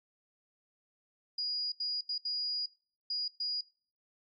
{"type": "tone bursts at uneven times", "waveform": "sine", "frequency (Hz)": 4884, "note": "D#8", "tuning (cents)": -33, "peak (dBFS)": -32, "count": 6, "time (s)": [[1.38, 1.72], [1.8, 2.01], [2.09, 2.18], [2.25, 2.66], [3.1, 3.28], [3.4, 3.61]], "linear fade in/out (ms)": 5, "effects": ["noise-tail reverb RT60 0.5 s tail -22 dB re dry", "AAC 48 kbps"]}